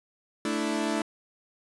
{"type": "chord", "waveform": "sawtooth", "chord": "A suspended fourth", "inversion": "none", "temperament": "equal", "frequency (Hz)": [220, 293.7, 329.6], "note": ["A3", "D4", "E4"], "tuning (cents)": [0, 0, 0], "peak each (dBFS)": -27, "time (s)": [0.45, 1.02], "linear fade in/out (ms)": 2, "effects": ["resampled to 24000 Hz"]}